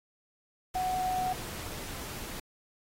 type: tone in noise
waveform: sine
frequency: 740 Hz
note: F#5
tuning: in tune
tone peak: -28 dBFS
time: 0.75-1.33 s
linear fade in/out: 5 ms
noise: pink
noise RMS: -41 dBFS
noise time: 0.74-2.4 s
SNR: +10 dB
effects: AAC 48 kbps